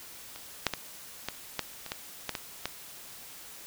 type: clicks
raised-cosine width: 0.2 ms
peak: -25 / -7 / -13 / -14 / -11 / -22 / -15 / -13 / -15 / -13 dBFS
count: 10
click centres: 0.36 / 0.667 / 0.737 / 1.286 / 1.593 / 1.863 / 1.919 / 2.293 / 2.352 / 2.656 s
effects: white hiss -47 dBFS RMS until 3.66 s